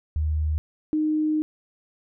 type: tone pair in turn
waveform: sine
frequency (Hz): 77 / 308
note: D#2 / D#4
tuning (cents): -17 / -17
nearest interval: 2 octaves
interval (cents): 2400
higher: second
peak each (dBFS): -21 / -20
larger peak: second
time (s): 0.16-0.58 / 0.93-1.42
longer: second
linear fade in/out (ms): 0
effects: none